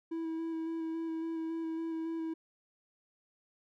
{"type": "tone with vibrato", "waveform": "triangle", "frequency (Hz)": 326.1, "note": "E4", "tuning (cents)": -19, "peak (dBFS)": -32, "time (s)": [0.11, 2.34], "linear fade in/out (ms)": 10, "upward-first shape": "square", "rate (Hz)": 3.6, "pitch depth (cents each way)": 13, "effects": []}